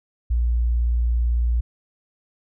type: tone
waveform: sine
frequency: 59 Hz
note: A#1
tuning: 22 cents sharp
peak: -17 dBFS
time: 0.3-1.61 s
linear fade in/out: 10 ms
effects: none